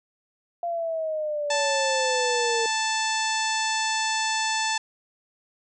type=exponential sweep; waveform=sine; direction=down; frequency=693 to 456.3 Hz; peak=-25 dBFS; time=0.63-2.66 s; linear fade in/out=2 ms
type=harmonic tone; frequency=880 Hz; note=A5; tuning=in tune; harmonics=1 / 2 / 3 / 4 / 5 / 6 / 7 / 8 / 9; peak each=-27 / -30 / -32 / -33 / -34 / -35 / -35 / -36 / -37 dBFS; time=1.5-4.78 s; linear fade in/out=5 ms
effects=none